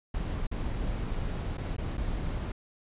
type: noise with dropouts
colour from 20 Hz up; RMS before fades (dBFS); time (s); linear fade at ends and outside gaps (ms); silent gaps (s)
brown; -32; 0.14-2.52; 5; 0.469-0.514 / 1.573-1.58 / 1.766-1.781 / 1.972-1.977
effects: resampled to 8000 Hz